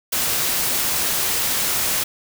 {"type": "noise", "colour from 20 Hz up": "white", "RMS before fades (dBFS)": -21, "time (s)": [0.12, 2.04], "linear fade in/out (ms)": 10, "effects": []}